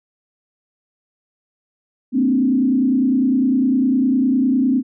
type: tone with frequency modulation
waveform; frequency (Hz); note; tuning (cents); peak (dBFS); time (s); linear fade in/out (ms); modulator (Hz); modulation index
sine; 258.6; C4; -20; -13; 2.12-4.83; 50; 29.9; 1
effects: none